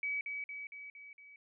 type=tone with echo; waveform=sine; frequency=2279 Hz; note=C#7; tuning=47 cents sharp; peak=-33 dBFS; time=0.03-0.21 s; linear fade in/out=2 ms; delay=230 ms; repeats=5; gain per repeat=-4 dB; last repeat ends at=1.36 s; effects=none